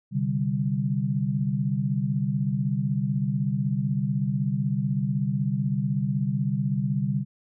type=chord; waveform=sine; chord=C suspended second; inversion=none; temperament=equal; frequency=130.81 / 146.83 / 196 Hz; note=C3 / D3 / G3; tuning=0 / 0 / 0 cents; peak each=-27 dBFS; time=0.11-7.25 s; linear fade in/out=50 ms; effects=none